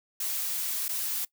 blue noise with dropouts, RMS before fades -31 dBFS, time 0.2-1.25 s, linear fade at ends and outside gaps 5 ms, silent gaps 0.882-0.89 s, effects noise-tail reverb RT60 0.1 s tail -21 dB re dry

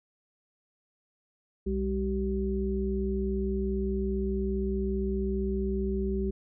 sine tone cluster, 61.2 / 198.7 / 383.4 Hz, B1 / G3 / G4, -15 / +24 / -38 cents, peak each -31 dBFS, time 1.66-6.31 s, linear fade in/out 10 ms, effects none

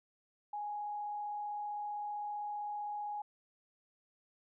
sine tone with frequency modulation, 830.6 Hz, G#5, in tune, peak -37 dBFS, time 0.53-3.22 s, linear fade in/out 5 ms, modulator 35.5 Hz, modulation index 0.3, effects none

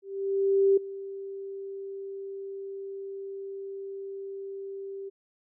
sine tone with ADSR envelope, 392 Hz, G4, in tune, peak -17 dBFS, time 0.02-5.1 s, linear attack 750 ms, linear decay 7 ms, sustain -18 dB, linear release 20 ms, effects none

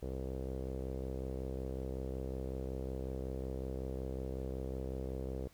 sawtooth tone with low-pass filter, 65.41 Hz, C2, in tune, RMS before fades -40 dBFS, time 0.02-5.48 s, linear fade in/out 10 ms, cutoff 480 Hz, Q 3.6, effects pink hiss -65 dBFS RMS until 5.53 s

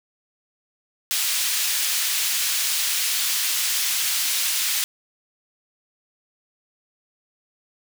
pink high-pass noise, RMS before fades -23 dBFS, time 1.11-4.84 s, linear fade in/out 0 ms, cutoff 2900 Hz, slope 12 dB/octave, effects none

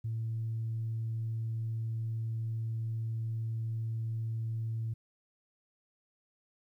sine tone, 112.8 Hz, A2, 44 cents sharp, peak -31 dBFS, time 0.04-4.94 s, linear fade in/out 10 ms, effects tanh soft clip ceiling -28 dBFS + 12-bit

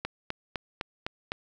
click train, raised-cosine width 0.3 ms, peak -15 dBFS, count 6, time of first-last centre 0.05-1.319 s, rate 3.94 Hz, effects none

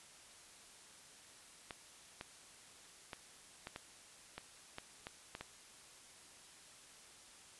clicks, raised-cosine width 0.3 ms, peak -28 dBFS, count 10, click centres 1.708 / 2.211 / 3.132 / 3.671 / 3.761 / 4.38 / 4.784 / 5.069 / 5.351 / 5.41 s, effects white hiss -59 dBFS RMS until 7.59 s + resampled to 24000 Hz

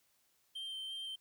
triangle tone with vibrato, 3136 Hz, G7, in tune, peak -39 dBFS, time 0.55-1.16 s, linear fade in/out 10 ms, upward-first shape square, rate 2.9 Hz, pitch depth 10 cents each way, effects white hiss -74 dBFS RMS until 1.2 s

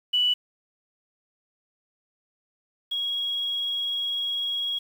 sine tone pair in turn, 2960 / 3308 Hz, F#7 / G#7, 0 / -8 cents, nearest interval major second, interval 192 cents, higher second, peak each -19 / -25 dBFS, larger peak first, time 0.13-0.34 / 2.91-4.79 s, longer second, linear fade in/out 10 ms, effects 8-bit

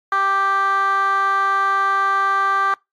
15% pulse tone with band-pass filter, 392 Hz, G4, in tune, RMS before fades -18 dBFS, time 0.12-2.74 s, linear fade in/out 2 ms, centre 1300 Hz, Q 4.3, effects noise-tail reverb RT60 0.2 s tail -25 dB re dry + AAC 64 kbps

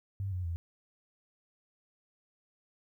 sine tone with pitch steps, 98 / 90.91 / 84.33 Hz, G2 / F#2 / E2, 0 / -30 / +40 cents, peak -32 dBFS, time 0.2-0.56 s, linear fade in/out 0 ms, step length 120 ms, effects 12-bit

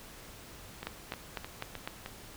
two click trains, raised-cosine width 0.3 ms, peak -23 / -19 dBFS, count 5 / 5, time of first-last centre 0.83-2.061 / 0.87-1.875 s, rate 3.25 / 3.98 Hz, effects pink hiss -50 dBFS RMS until 2.36 s

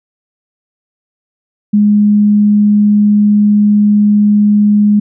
sine tone, 207.7 Hz, G#3, in tune, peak -5 dBFS, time 1.73-5 s, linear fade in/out 10 ms, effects none

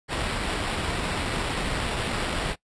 pink noise with sample-and-hold, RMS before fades -28 dBFS, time 0.08-2.56 s, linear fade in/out 50 ms, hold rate 6300 Hz, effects noise-tail reverb RT60 0.1 s tail -21 dB re dry + resampled to 22050 Hz

